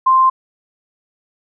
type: tone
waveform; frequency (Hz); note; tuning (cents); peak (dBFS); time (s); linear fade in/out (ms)
sine; 1046.5; C6; 0; -8; 0.06-0.3; 10
effects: none